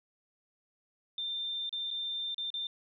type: tone with dropouts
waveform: sine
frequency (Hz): 3588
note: A7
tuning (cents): +33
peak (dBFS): -33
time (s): 1.18-2.67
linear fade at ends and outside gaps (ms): 2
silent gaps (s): 1.694-1.727 / 1.905-1.911 / 2.345-2.38 / 2.503-2.54
effects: none